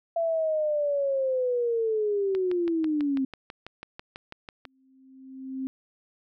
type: linear sweep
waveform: sine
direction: down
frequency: 674 to 261.6 Hz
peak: -23 dBFS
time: 0.16-3.25 s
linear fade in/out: 5 ms
type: click train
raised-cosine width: 0.3 ms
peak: -23 dBFS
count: 15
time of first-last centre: 2.35-4.653 s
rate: 6.08 Hz
type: tone with exponential growth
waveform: sine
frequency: 263.9 Hz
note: C4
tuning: 15 cents sharp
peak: -27 dBFS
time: 4.65-5.67 s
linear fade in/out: 0 ms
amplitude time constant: 220 ms
effects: none